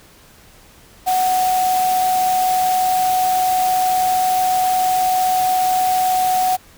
sine tone in noise, 741 Hz, F#5, 2 cents sharp, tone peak -14 dBFS, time 1.06-6.57 s, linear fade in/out 20 ms, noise white, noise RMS -27 dBFS, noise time 1.06-6.57 s, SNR +10 dB, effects pink hiss -47 dBFS RMS until 6.77 s

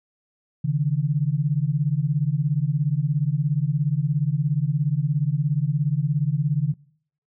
sine beating tone pair, 138.59 / 155.59 Hz, C#3 / D#3, 0 / 0 cents, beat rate 17 Hz, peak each -22 dBFS, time 0.64-6.74 s, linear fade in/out 10 ms, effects noise-tail reverb RT60 0.6 s tail -23 dB re dry

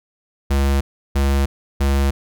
square tone bursts, 69 Hz, C#2, 7 cents flat, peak -15 dBFS, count 3, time 0.5-2.11 s, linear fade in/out 10 ms, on 310 ms, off 340 ms, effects none

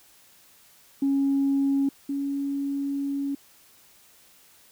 sine tone pair in turn, 275.9 / 279.4 Hz, C#4 / C#4, -8 / +14 cents, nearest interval unison, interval 22 cents, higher second, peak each -19 / -25 dBFS, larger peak first, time 1.02-1.89 / 2.09-3.35 s, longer second, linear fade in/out 5 ms, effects tanh soft clip ceiling -16 dBFS + white hiss -56 dBFS RMS until 4.71 s

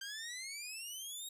15% pulse exponential sweep, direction up, 1568 to 3800 Hz, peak -36 dBFS, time 0.01-1.29 s, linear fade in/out 5 ms, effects resampled to 32000 Hz + 12-bit

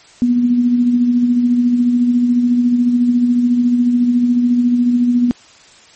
sine tone with tremolo, 243.2 Hz, B3, 26 cents flat, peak -8 dBFS, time 0.22-5.31 s, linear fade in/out 0 ms, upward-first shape sine, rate 14 Hz, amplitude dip 40%, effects white hiss -44 dBFS RMS until 5.95 s + MP3 32 kbps

